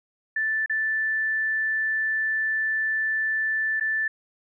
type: tone with dropouts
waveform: sine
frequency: 1760 Hz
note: A6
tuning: in tune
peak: -22 dBFS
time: 0.36-4.08 s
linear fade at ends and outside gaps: 5 ms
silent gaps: 0.661-0.696 / 3.799-3.808 s
effects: none